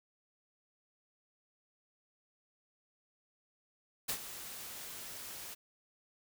white noise with ADSR envelope, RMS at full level -34 dBFS, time 4.08-5.55 s, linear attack 15 ms, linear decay 79 ms, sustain -12 dB, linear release 17 ms, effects none

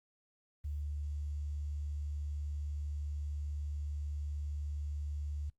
sine tone with quantisation, 73.42 Hz, D2, in tune, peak -36 dBFS, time 0.64-5.5 s, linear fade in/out 10 ms, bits 11, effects noise-tail reverb RT60 0.1 s tail -20 dB re dry + Opus 32 kbps

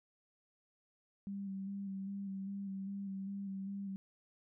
sine tone with vibrato, 196 Hz, G3, in tune, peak -39 dBFS, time 1.27-3.96 s, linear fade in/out 0 ms, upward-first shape square, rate 2.5 Hz, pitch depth 23 cents each way, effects none

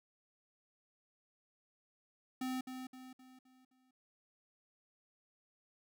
square tone with echo, 257.3 Hz, C4, 29 cents flat, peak -37 dBFS, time 2.41-2.61 s, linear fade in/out 5 ms, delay 260 ms, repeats 5, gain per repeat -7 dB, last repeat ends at 3.91 s, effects none

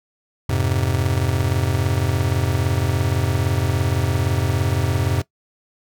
square chord, F minor, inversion none, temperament just, 87.31 / 104.77 / 130.96 Hz, F2 / Ab2 / C3, 0 / +16 / +2 cents, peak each -23 dBFS, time 0.49-5.22 s, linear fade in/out 5 ms, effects noise-tail reverb RT60 0.1 s tail -19 dB re dry

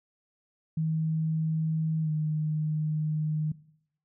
sine tone with pitch glide, 158.9 to 154.11 Hz, D#3 to D#3, +37 to -16 cents, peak -25 dBFS, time 0.77-3.52 s, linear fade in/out 5 ms, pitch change -53 cents, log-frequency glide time 2.02-2.1 s, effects noise-tail reverb RT60 0.7 s tail -20 dB re dry

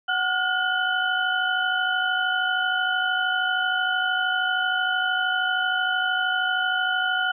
sine tone cluster, 745 / 1427 / 1480 / 3015 Hz, F#5 / F6 / F#6 / F#7, +12 / +37 / 0 / +32 cents, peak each -28 / -23 / -30 / -29 dBFS, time 0.08-7.32 s, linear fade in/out 10 ms, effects none

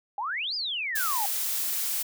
sine exponential two-way sweep, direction up then down, 776 to 5130 to 776 Hz, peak -28 dBFS, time 0.18-1.26 s, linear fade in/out 2 ms, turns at 0.55 s
blue noise, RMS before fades -29 dBFS, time 0.95-2.03 s, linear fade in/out 10 ms
effects none

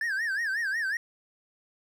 triangle tone with vibrato, 1700 Hz, G#6, 40 cents sharp, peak -25 dBFS, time 0.01-0.97 s, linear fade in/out 2 ms, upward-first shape sine, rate 5.5 Hz, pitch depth 180 cents each way, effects none

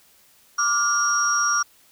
sine tone cluster, 1171 / 1407 / 5650 Hz, D6 / F6 / F8, -5 / +12 / +19 cents, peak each -22 dBFS, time 0.58-1.63 s, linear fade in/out 10 ms, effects tanh soft clip ceiling -9 dBFS + white hiss -56 dBFS RMS until 1.91 s

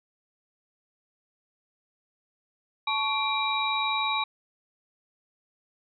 sine tone cluster, 871 / 1116 / 2362 / 3829 Hz, A5 / C#6 / D7 / A#7, -18 / +11 / +9 / +46 cents, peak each -30 dBFS, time 2.87-4.24 s, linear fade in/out 5 ms, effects none

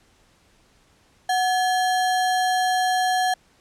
sine tone with sample-and-hold, 740 Hz, F#5, in tune, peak -18 dBFS, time 1.29-3.34 s, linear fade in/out 5 ms, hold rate 2450 Hz, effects pink hiss -59 dBFS RMS until 3.6 s + low-pass 9000 Hz 12 dB/octave

